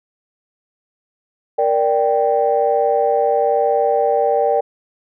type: chord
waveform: sine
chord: G minor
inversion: first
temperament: equal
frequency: 466.2 / 587.3 / 784 Hz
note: Bb4 / D5 / G5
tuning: 0 / 0 / 0 cents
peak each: -17 dBFS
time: 1.58-4.61 s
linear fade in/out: 10 ms
effects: tanh soft clip ceiling -4 dBFS